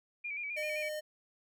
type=tone with vibrato; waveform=sine; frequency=2349 Hz; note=D7; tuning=in tune; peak=-36 dBFS; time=0.24-0.89 s; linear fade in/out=10 ms; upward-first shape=square; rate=7.7 Hz; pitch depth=47 cents each way
type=tone; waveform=square; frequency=610 Hz; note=D#5; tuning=34 cents flat; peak=-37 dBFS; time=0.56-1.01 s; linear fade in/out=20 ms
effects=none